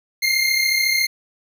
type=tone pair together; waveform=25% pulse; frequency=2093 / 2127 Hz; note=C7 / C7; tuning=0 / +28 cents; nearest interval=unison; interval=28 cents; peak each=-17 / -15 dBFS; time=0.22-1.07 s; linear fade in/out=10 ms; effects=none